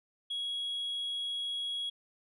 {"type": "tone", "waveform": "sine", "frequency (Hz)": 3322, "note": "G#7", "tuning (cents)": 0, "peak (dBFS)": -31, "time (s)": [0.3, 1.9], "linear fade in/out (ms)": 10, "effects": ["tanh soft clip ceiling -31 dBFS"]}